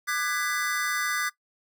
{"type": "chord", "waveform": "square", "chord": "G# half-diminished seventh", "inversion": "second", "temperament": "just", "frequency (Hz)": [1196.1, 1495.1, 1661.2, 1993.5], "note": ["D6", "F#6", "G#6", "B6"], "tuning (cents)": [31, 18, 0, 16], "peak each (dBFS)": -32, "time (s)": [0.07, 1.3], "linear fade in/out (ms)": 20, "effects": ["noise-tail reverb RT60 0.1 s tail -19 dB re dry"]}